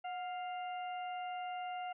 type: harmonic tone with a mistuned harmonic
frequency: 698.5 Hz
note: F5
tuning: in tune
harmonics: 1 / 2 / 3 / 4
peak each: -39 / -51 / -53 / -52 dBFS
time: 0.04-1.93 s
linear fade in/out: 10 ms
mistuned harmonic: 1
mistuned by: +71 cents
effects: none